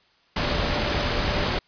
sine tone in noise, 588 Hz, D5, 2 cents sharp, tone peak -33 dBFS, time 0.4-1.45 s, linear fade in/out 5 ms, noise pink, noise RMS -24 dBFS, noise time 0.36-1.59 s, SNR -12 dB, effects white hiss -61 dBFS RMS until 1.67 s + resampled to 11025 Hz

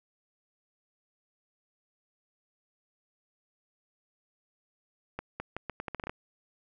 accelerating click train, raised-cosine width 0.5 ms, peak -20 dBFS, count 11, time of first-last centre 5.19-6.095 s, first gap 210 ms, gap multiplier 0.79, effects none

